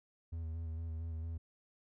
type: tone with vibrato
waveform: triangle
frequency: 81.5 Hz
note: E2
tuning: 19 cents flat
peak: -36 dBFS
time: 0.32-1.38 s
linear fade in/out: 10 ms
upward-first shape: square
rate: 4.4 Hz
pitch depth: 26 cents each way
effects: none